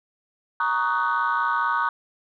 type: chord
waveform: sine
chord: D# minor seventh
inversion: second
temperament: just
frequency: 933.4 / 1120.1 / 1244.5 / 1493.4 Hz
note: A#5 / C#6 / D#6 / F#6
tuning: +2 / +18 / 0 / +16 cents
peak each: -25 dBFS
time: 0.6-1.89 s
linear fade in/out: 2 ms
effects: tanh soft clip ceiling -14 dBFS